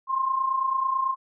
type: tone pair together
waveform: sine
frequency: 1034.9 / 1064 Hz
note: C6 / C6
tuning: -19 / +29 cents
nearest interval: unison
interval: 48 cents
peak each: -29 / -23 dBFS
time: 0.07-1.16 s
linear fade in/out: 50 ms
effects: none